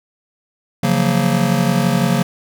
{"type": "chord", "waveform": "square", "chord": "Gb major seventh", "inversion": "second", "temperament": "just", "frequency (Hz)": [138.75, 173.43, 185, 231.2], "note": ["Db3", "F3", "Gb3", "Bb3"], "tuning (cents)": [2, -12, 0, -14], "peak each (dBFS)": -20, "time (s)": [0.83, 2.23], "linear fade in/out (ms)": 5, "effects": []}